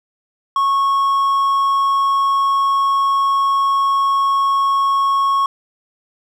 triangle tone, 1100 Hz, C#6, 14 cents flat, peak -11 dBFS, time 0.56-5.46 s, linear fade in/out 2 ms, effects none

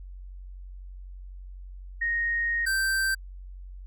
sine / square tone pair in turn, 1864.7 / 1562.2 Hz, A#6 / G6, 0 / -6 cents, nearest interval minor third, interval 306 cents, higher first, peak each -24 dBFS, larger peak neither, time 2.01-2.66 / 2.66-3.15 s, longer first, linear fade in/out 10 ms, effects added 46 Hz sine -39 dBFS peak until 3.86 s

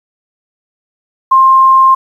sine tone, 1058 Hz, C6, 19 cents sharp, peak -3 dBFS, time 1.31-1.95 s, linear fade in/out 10 ms, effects 7-bit

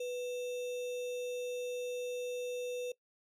sine tone with sample-and-hold, 493.9 Hz, B4, in tune, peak -35 dBFS, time 0-2.92 s, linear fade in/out 5 ms, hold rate 3150 Hz, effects noise-tail reverb RT60 0.1 s tail -19 dB re dry + low-pass 11000 Hz 12 dB/octave

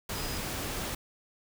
sine tone in noise, 4978 Hz, D#8, in tune, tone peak -43 dBFS, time 0.15-0.38 s, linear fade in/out 5 ms, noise pink, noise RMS -35 dBFS, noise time 0.09-0.95 s, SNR -11 dB, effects none

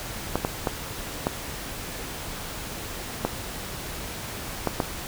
clicks, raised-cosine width 1 ms, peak -8 dBFS, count 7, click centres 0.356 / 0.449 / 0.672 / 1.269 / 3.25 / 4.673 / 4.802 s, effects pink hiss -35 dBFS RMS until 5.07 s

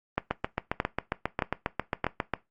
two click trains, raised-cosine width 0.5 ms, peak -11 / -10 dBFS, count 16 / 4, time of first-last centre 0.31-2.337 / 0.18-2.043 s, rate 7.4 / 1.61 Hz, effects noise-tail reverb RT60 0.2 s tail -19 dB re dry + Opus 32 kbps

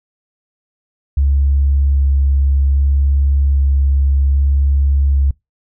sine tone with vibrato, 69.3 Hz, C#2, in tune, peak -9 dBFS, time 1.17-5.31 s, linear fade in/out 5 ms, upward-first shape square, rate 0.63 Hz, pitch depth 8 cents each way, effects noise-tail reverb RT60 0.2 s tail -26 dB re dry + tanh soft clip ceiling -5 dBFS

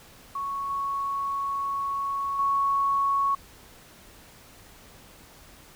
sine tone with level steps, 1108.7 Hz, C#6, in tune, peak -28 / -26 / -21 dBFS, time 0.35-3.35 s, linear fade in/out 5 ms, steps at 0.7 / 2.39 s, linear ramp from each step 2 ms, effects pink hiss -51 dBFS RMS until 5.75 s

